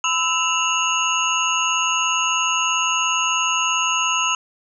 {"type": "tone cluster", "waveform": "sine", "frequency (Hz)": [1012, 1311, 2705, 2882, 6580], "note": ["B5", "E6", "E7", "F#7", "G#8"], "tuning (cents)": [42, -10, 44, -46, -17], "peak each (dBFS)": -24, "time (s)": [0.04, 4.35], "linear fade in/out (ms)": 2, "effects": []}